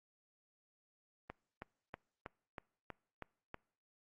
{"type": "click train", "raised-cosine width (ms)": 0.5, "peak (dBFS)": -29, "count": 8, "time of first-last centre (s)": [1.3, 3.544], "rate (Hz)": 3.12, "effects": ["noise-tail reverb RT60 0.6 s tail -26 dB re dry", "Opus 32 kbps"]}